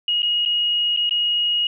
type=tone with dropouts; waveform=sine; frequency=2883 Hz; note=F#7; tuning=46 cents flat; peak=-17 dBFS; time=0.08-1.67 s; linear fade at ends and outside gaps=2 ms; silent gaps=0.221-0.229 / 0.452-0.459 / 0.964-0.972 / 1.094-1.109 s; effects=none